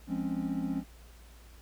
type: chord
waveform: triangle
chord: Db major seventh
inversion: first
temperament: equal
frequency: 174.61 / 207.7 / 261.6 / 277.2 Hz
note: F3 / Ab3 / C4 / Db4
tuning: 0 / 0 / 0 / 0 cents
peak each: -35 / -36 / -33 / -33 dBFS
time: 0.07-0.84 s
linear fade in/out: 50 ms
effects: added 57 Hz sine -51 dBFS peak until 1.61 s + pink hiss -59 dBFS RMS until 1.61 s